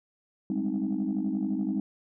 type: chord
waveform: sine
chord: Ab major seventh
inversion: third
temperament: equal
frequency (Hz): 196 / 207.7 / 261.6 / 311.1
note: G3 / Ab3 / C4 / Eb4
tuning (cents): 0 / 0 / 0 / 0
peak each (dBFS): -31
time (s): 0.5-1.8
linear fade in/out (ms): 2
effects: tanh soft clip ceiling -20 dBFS